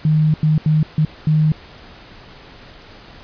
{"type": "tone bursts at uneven times", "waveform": "sine", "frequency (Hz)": 154.5, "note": "D#3", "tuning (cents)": -12, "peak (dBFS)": -11, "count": 5, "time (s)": [[0.05, 0.34], [0.43, 0.58], [0.66, 0.83], [0.98, 1.05], [1.27, 1.52]], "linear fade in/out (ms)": 2, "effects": ["pink hiss -41 dBFS RMS until 3.23 s", "resampled to 11025 Hz"]}